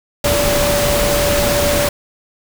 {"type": "tone in noise", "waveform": "sine", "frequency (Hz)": 579, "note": "D5", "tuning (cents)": -25, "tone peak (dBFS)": -16, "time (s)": [0.24, 1.89], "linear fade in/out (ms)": 5, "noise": "pink", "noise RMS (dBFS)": -17, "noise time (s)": [0.24, 1.89], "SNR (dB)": -2, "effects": []}